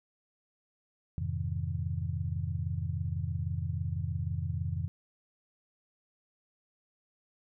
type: chord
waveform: sine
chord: F minor seventh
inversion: none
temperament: just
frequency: 87.31 / 104.77 / 130.96 / 157.15 Hz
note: F2 / Ab2 / C3 / Eb3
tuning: 0 / +16 / +2 / +18 cents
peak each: -34 / -37 / -37 / -38 dBFS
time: 1.18-4.88 s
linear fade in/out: 0 ms
effects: none